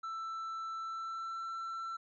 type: tone with pitch glide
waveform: triangle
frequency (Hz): 1328 to 1341.9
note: E6 to E6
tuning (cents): +12 to +30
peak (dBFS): -36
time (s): 0.03-1.97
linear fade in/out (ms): 10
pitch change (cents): +18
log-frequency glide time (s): 0.76-1.41
effects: resampled to 16000 Hz